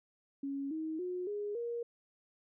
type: tone with pitch steps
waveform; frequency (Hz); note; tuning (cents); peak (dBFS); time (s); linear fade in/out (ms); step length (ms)
sine; 277.2 / 316.6 / 361.6 / 412.9 / 471.6; C#4 / D#4 / F#4 / G#4 / A#4; 0 / +30 / -40 / -10 / +20; -35; 0.43-1.83; 5; 280
effects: none